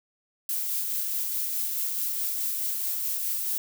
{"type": "noise with tremolo", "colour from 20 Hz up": "violet", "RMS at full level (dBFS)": -28, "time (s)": [0.49, 3.58], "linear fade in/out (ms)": 2, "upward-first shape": "sine", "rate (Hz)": 4.7, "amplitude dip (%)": 25, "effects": []}